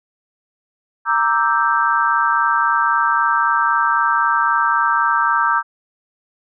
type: chord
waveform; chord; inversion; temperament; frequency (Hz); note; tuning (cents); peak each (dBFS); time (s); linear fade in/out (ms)
sine; E half-diminished seventh; second; equal; 932.3 / 1174.7 / 1318.5 / 1568; Bb5 / D6 / E6 / G6; 0 / 0 / 0 / 0; -19; 1.05-5.63; 50
effects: none